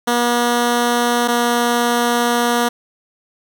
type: tone pair in turn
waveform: 10% pulse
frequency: 240 / 239.1 Hz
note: B3 / A#3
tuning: -49 / +44 cents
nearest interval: unison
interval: 7 cents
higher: first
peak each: -6 dBFS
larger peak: neither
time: 0.07-1.28 / 1.28-2.69 s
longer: second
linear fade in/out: 10 ms
effects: none